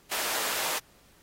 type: high-pass noise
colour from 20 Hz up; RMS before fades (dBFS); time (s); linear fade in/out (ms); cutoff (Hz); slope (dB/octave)
pink; -31; 0.11-0.79; 10; 610; 12
effects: pink hiss -60 dBFS RMS until 1.22 s + AAC 48 kbps